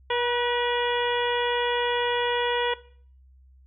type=harmonic tone with a mistuned harmonic; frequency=482 Hz; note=B4; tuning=42 cents flat; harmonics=1 / 2 / 3 / 4 / 5 / 6 / 7; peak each=-26 / -27 / -34 / -32 / -36 / -34 / -34 dBFS; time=0.1-2.74 s; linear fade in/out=5 ms; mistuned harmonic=3; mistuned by=+41 cents; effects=noise-tail reverb RT60 0.5 s tail -18 dB re dry + added 65 Hz sine -51 dBFS peak until 3.66 s